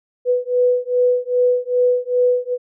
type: beating tone pair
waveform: sine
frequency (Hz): 493.9 / 496.4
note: B4 / B4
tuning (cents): 0 / +9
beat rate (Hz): 2.5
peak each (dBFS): -17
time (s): 0.25-2.58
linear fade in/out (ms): 50
effects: none